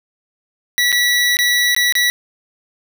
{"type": "tone with dropouts", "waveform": "25% pulse", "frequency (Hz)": 1947, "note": "B6", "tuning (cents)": -25, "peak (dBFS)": -9, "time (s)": [0.78, 2.1], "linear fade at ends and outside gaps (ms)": 0, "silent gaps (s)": [[0.919, 0.926], [1.369, 1.389], [1.748, 1.764], [1.924, 1.953]], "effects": []}